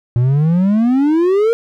triangle exponential sweep, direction up, 117.1 to 471.9 Hz, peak -8 dBFS, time 0.16-1.53 s, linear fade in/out 0 ms, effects none

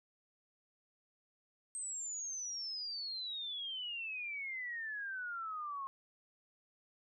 sine exponential sweep, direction down, 8372 to 1072 Hz, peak -39 dBFS, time 1.75-5.87 s, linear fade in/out 0 ms, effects none

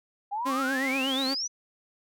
sine exponential sweep, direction up, 784 to 6090 Hz, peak -28 dBFS, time 0.31-1.48 s, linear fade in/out 20 ms
sawtooth tone with vibrato, 266.4 Hz, C4, 31 cents sharp, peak -24 dBFS, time 0.45-1.35 s, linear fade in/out 20 ms, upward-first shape triangle, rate 8.3 Hz, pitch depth 59 cents each way
effects none

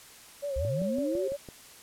sine tone with vibrato, 554.4 Hz, C#5, in tune, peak -30 dBFS, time 0.42-1.37 s, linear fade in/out 20 ms, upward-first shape sine, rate 5.5 Hz, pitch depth 72 cents each way
sine linear sweep, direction up, 55.4 to 402.4 Hz, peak -29 dBFS, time 0.56-1.28 s, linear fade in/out 5 ms
click train, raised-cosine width 2 ms, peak -29 dBFS, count 6, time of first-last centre 0.65-1.488 s, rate 5.97 Hz
effects white hiss -51 dBFS RMS until 1.82 s + low-pass 12000 Hz 12 dB/octave

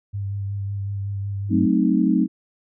sine tone with vibrato, 99.7 Hz, G2, 30 cents sharp, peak -24 dBFS, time 0.13-1.67 s, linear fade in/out 20 ms, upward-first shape sine, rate 5.4 Hz, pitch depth 20 cents each way
sine chord, F# diminished seventh, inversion none, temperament equal with one note detuned, 187.36 / 220 / 261.6 / 311.1 Hz, F#3 / A3 / C4 / Eb4, +22 / 0 / 0 / 0 cents, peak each -21 dBFS, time 1.49-2.28 s, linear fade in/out 50 ms
effects none

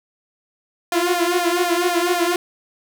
sawtooth tone with flanger, 350 Hz, F4, 4 cents sharp, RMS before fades -19 dBFS, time 0.92-2.36 s, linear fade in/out 2 ms, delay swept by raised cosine 1.2 to 5.1 ms, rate 4 Hz, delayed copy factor +0.85, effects none

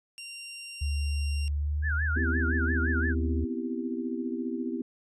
20% pulse tone, 2770 Hz, F7, 15 cents flat, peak -35 dBFS, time 0.18-1.48 s, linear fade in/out 0 ms
sine tone with pitch glide, 72.8 to 77.13 Hz, D2 to D#2, -15 to -15 cents, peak -26 dBFS, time 0.81-3.45 s, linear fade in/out 10 ms, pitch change +100 cents, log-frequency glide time 1.56-2.08 s
sine tone with vibrato, 1568 Hz, G6, in tune, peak -29 dBFS, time 1.82-3.15 s, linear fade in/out 50 ms, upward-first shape sine, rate 5.8 Hz, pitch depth 200 cents each way
sine chord, C major seventh, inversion third, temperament equal, 246.9 / 261.6 / 329.6 / 392 Hz, B3 / C4 / E4 / G4, 0 / 0 / 0 / 0 cents, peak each -33 / -36 / -35 / -38 dBFS, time 2.16-4.82 s, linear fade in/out 5 ms
effects resampled to 24000 Hz

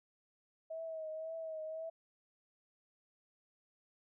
sine tone with vibrato, 640 Hz, D#5, 49 cents sharp, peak -40 dBFS, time 0.7-1.9 s, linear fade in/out 10 ms, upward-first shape triangle, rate 1.9 Hz, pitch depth 44 cents each way, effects none

